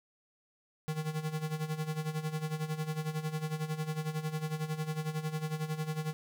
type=tone with tremolo; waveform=square; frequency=155.56 Hz; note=D#3; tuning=in tune; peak=-31 dBFS; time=0.88-6.13 s; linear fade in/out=0 ms; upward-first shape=sine; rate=11 Hz; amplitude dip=75%; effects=none